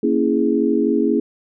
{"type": "chord", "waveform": "sine", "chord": "A# half-diminished seventh", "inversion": "none", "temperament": "equal", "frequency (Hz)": [233.1, 277.2, 329.6, 415.3], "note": ["A#3", "C#4", "E4", "G#4"], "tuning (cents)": [0, 0, 0, 0], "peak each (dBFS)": -20, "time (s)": [0.03, 1.2], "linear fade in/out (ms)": 5, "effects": []}